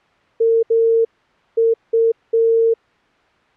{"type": "tone bursts at uneven times", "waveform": "sine", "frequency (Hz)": 455.5, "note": "A#4", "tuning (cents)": -40, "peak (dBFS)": -11, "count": 5, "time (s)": [[0.4, 0.63], [0.7, 1.05], [1.57, 1.74], [1.93, 2.12], [2.33, 2.74]], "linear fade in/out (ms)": 10, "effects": ["white hiss -55 dBFS RMS until 3.56 s", "low-pass 2000 Hz 12 dB/octave"]}